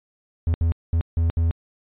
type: tone bursts at uneven times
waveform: triangle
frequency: 82.9 Hz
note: E2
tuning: 10 cents sharp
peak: -15 dBFS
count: 5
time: 0.47-0.54 / 0.61-0.72 / 0.93-1.01 / 1.17-1.3 / 1.37-1.51 s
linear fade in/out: 0 ms
effects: resampled to 8000 Hz

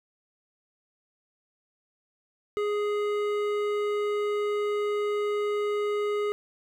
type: tone with hard clipping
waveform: triangle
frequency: 415.3 Hz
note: G#4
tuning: in tune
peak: -27 dBFS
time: 2.57-6.32 s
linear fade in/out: 0 ms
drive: 16 dB
effects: none

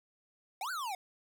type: exponential two-way sweep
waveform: square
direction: up then down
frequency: 714 to 1562 to 714 Hz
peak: -36 dBFS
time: 0.61-0.95 s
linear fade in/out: 2 ms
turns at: 0.71 s
effects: none

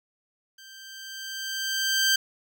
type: tone with level ramp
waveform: 15% pulse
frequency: 1568 Hz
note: G6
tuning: in tune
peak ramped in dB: -40 to -12 dBFS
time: 0.58-2.16 s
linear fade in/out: 5 ms
effects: none

